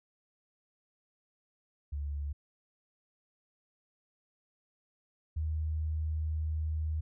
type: tone pair in turn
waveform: sine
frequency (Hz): 72 / 78.07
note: D2 / D#2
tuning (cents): -34 / +6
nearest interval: minor second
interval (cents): 140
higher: second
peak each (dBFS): -33 / -30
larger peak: second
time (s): 1.92-2.33 / 5.36-7.01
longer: second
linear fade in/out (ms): 10
effects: none